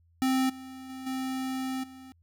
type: tone with level steps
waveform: square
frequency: 261.6 Hz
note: C4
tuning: in tune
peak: -24 / -42 / -39 / -31 / -46 dBFS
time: 0.22-2.12 s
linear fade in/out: 0 ms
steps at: 0.49 / 0.89 / 1.06 / 1.83 s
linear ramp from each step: 10 ms
effects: added 84 Hz sine -61 dBFS peak until 2.22 s